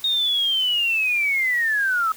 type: linear sweep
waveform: sine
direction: down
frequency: 3729 to 1268 Hz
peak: -18 dBFS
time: 0.04-2.12 s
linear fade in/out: 2 ms
effects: white hiss -43 dBFS RMS until 2.16 s